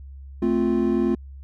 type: chord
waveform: triangle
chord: F major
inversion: first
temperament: equal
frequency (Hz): 220 / 261.6 / 349.2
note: A3 / C4 / F4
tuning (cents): 0 / 0 / 0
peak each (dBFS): -21 / -22 / -20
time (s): 0.42-1.15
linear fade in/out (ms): 5
effects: added 68 Hz sine -37 dBFS peak until 1.43 s